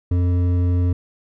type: tone with hard clipping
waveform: sine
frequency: 88.8 Hz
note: F2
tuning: 29 cents sharp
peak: -17 dBFS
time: 0.11-0.93 s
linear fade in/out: 5 ms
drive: 9 dB
effects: none